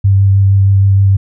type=tone with vibrato; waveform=sine; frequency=98 Hz; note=G2; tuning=in tune; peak=-5 dBFS; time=0.04-1.17 s; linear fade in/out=10 ms; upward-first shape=sine; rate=6.4 Hz; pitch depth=13 cents each way; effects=none